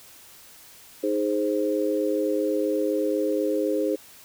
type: chord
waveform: sine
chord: Ab major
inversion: second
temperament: equal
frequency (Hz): 311.1 / 415.3 / 523.3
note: Eb4 / Ab4 / C5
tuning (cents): 0 / 0 / 0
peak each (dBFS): -26 / -26 / -26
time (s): 1.03-3.96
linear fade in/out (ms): 10
effects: white hiss -49 dBFS RMS until 4.24 s